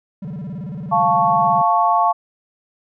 triangle tone with vibrato, 168.3 Hz, E3, 36 cents sharp, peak -24 dBFS, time 0.22-1.62 s, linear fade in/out 5 ms, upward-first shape square, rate 18 Hz, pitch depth 260 cents each way
sine chord, F augmented, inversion none, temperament equal, 698.5 / 880 / 1108.7 Hz, F5 / A5 / C#6, 0 / 0 / 0 cents, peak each -17 dBFS, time 0.91-2.13 s, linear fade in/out 20 ms
effects none

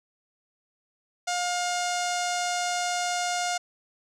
sawtooth tone with low-pass filter, 711 Hz, F5, 31 cents sharp, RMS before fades -28 dBFS, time 1.27-3.58 s, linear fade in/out 10 ms, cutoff 6900 Hz, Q 2.8, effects none

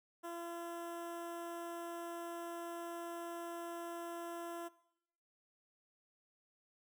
15% pulse tone with notch filter, 340.6 Hz, F4, 43 cents flat, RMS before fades -45 dBFS, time 0.23-4.69 s, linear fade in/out 20 ms, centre 4300 Hz, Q 0.79, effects noise-tail reverb RT60 0.8 s tail -20 dB re dry

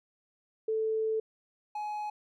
sine / triangle tone pair in turn, 440 / 841.5 Hz, A4 / G#5, 0 / +23 cents, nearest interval major seventh, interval 1123 cents, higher second, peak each -27 / -31 dBFS, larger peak first, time 0.68-1.2 / 1.75-2.1 s, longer first, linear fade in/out 5 ms, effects none

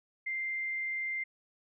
sine tone, 2093 Hz, C7, in tune, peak -32 dBFS, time 0.26-1.24 s, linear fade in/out 10 ms, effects none

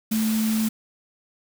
sine tone in noise, 220 Hz, A3, in tune, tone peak -20 dBFS, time 0.11-0.69 s, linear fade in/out 10 ms, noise white, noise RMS -32 dBFS, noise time 0.11-0.69 s, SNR +9 dB, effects none

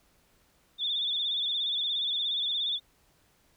sine tone with vibrato, 3520 Hz, A7, in tune, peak -27 dBFS, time 0.78-2.8 s, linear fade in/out 50 ms, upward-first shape sine, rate 17 Hz, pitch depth 71 cents each way, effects pink hiss -66 dBFS RMS until 3.56 s

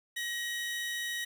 30% pulse tone pair together, 1894 / 3007 Hz, A#6 / F#7, +27 / +27 cents, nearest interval minor sixth, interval 800 cents, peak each -31 / -40 dBFS, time 0.16-1.25 s, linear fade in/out 10 ms, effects 10-bit

